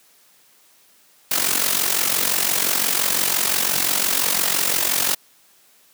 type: noise with amplitude modulation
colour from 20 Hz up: white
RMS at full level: -17 dBFS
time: 1.31-5.15 s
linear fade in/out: 5 ms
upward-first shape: sine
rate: 45.8 Hz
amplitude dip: 70%
effects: white hiss -55 dBFS RMS until 5.93 s + high-pass 150 Hz 12 dB/octave